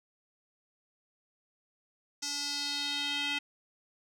square tone with band-pass filter sweep, 287.1 Hz, D4, 39 cents flat, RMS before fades -34 dBFS, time 2.22-3.39 s, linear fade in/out 10 ms, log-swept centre 5800 to 2800 Hz, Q 3.1, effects none

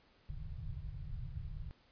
pink low-pass noise, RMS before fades -43 dBFS, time 0.29-1.71 s, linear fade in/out 0 ms, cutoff 160 Hz, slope 96 dB/octave, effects pink hiss -68 dBFS RMS until 1.91 s + resampled to 11025 Hz

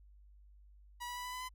sawtooth tone with pitch steps, 970 / 978.4 / 987 / 995.5 / 1004.2 / 1012.9 Hz, B5 / B5 / B5 / B5 / B5 / B5, -31 / -16 / -1 / +14 / +29 / +43 cents, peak -37 dBFS, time 1-1.492 s, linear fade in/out 20 ms, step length 82 ms, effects added 50 Hz sine -57 dBFS peak until 1.54 s

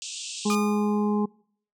white band-pass noise, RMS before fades -36 dBFS, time 0.02-0.55 s, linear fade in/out 0 ms, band 2600 to 8400 Hz, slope 96 dB/octave
harmonic tone, 208.5 Hz, G#3, 7 cents sharp, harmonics 1 / 2 / 4 / 5, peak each -22 / -28 / -34 / -36 dBFS, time 0.45-1.26 s, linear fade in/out 10 ms
30% pulse tone with exponential decay, 1220 Hz, D#6, 34 cents flat, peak -22 dBFS, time 0.5-1.24 s, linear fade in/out 1 ms, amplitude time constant 160 ms
effects noise-tail reverb RT60 0.6 s tail -25 dB re dry

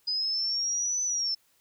sine linear two-way sweep, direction up then down, 4957 to 6050 to 5270 Hz, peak -26 dBFS, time 0.07-1.35 s, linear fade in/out 10 ms, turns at 1.03 s, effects white hiss -67 dBFS RMS until 1.6 s

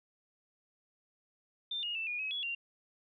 sine tone with pitch steps, 3586 / 2862 / 2658 / 2442 / 2554 / 3373 / 2770 Hz, A7 / F7 / E7 / D#7 / D#7 / G#7 / F7, +32 / +42 / +14 / -33 / +45 / +26 / -15 cents, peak -34 dBFS, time 1.71-2.55 s, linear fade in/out 5 ms, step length 120 ms, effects none

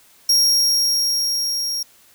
40% pulse tone with level ramp, 5588 Hz, F8, in tune, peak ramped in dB -11 to -21 dBFS, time 0.29-1.83 s, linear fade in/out 5 ms, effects white hiss -52 dBFS RMS until 2.14 s

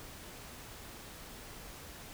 silence, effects pink hiss -49 dBFS RMS until 2.13 s

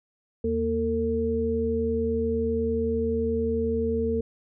sine tone cluster, 80.7 / 232.2 / 451.9 Hz, E2 / A#3 / A4, -36 / -7 / +46 cents, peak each -31 / -28 / -25 dBFS, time 0.44-4.21 s, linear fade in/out 5 ms, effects none

